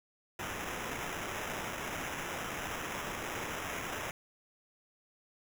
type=noise with sample-and-hold; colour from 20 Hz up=white; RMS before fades=-39 dBFS; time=0.39-4.11 s; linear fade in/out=2 ms; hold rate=4410 Hz; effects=none